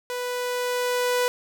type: tone with level ramp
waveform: sawtooth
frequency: 493.9 Hz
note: B4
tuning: in tune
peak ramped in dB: -24 to -16 dBFS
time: 0.1-1.28 s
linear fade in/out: 0 ms
effects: none